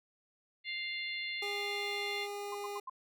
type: harmonic tone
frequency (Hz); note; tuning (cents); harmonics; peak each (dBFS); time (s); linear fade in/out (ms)
698.5; F5; 0; 3 / 4 / 5 / 6; -38 / -44 / -44 / -45; 0.64-2.28; 50
type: tone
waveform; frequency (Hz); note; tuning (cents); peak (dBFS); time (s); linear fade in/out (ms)
25% pulse; 407.1; G#4; -35; -35; 1.42-2.8; 5
type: tone bursts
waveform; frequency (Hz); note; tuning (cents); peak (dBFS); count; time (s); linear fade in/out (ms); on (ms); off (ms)
sine; 1046.5; C6; 0; -39; 4; 2.52-2.898; 5; 27; 90
effects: none